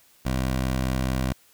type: tone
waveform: 15% pulse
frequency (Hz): 64.6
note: C2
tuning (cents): -21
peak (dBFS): -17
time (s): 0.25-1.33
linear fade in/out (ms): 10
effects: white hiss -58 dBFS RMS until 1.53 s